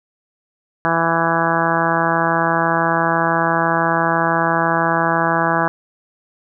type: harmonic tone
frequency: 166 Hz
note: E3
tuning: 12 cents sharp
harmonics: 1 / 2 / 3 / 4 / 5 / 6 / 7 / 8 / 9 / 10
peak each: -24 / -24 / -27 / -22 / -22 / -22 / -23 / -26 / -24 / -24 dBFS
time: 0.85-5.68 s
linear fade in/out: 0 ms
effects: none